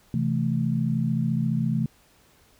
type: chord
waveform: sine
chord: A minor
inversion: first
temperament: equal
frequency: 130.81 / 164.81 / 220 Hz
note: C3 / E3 / A3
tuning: 0 / 0 / 0 cents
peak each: -26 dBFS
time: 0.14-1.86 s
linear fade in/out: 2 ms
effects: pink hiss -59 dBFS RMS until 2.59 s